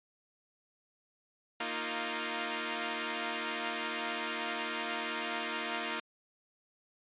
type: chord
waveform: 5% pulse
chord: Bb suspended fourth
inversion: none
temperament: equal with one note detuned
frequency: 232 / 311.1 / 349.2 Hz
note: Bb3 / Eb4 / F4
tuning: -8 / 0 / 0 cents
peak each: -27 dBFS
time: 1.6-6 s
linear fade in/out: 5 ms
effects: resampled to 8000 Hz